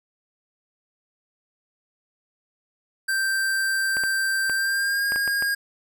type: tone with pitch glide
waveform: square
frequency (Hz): 1568 to 1625.2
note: G6 to G#6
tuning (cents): 0 to -38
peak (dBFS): -22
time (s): 3.08-5.55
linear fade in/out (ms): 10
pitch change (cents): +62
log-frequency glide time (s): 4.55-5.07
type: clicks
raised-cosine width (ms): 0.5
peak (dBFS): -17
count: 7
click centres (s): 3.969 / 4.037 / 4.497 / 5.121 / 5.16 / 5.277 / 5.424
effects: none